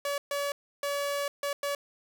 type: tone bursts at uneven times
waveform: sawtooth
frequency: 569 Hz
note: C#5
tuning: 45 cents sharp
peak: -25 dBFS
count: 5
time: 0.05-0.18 / 0.31-0.52 / 0.83-1.28 / 1.43-1.53 / 1.63-1.75 s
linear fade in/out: 2 ms
effects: none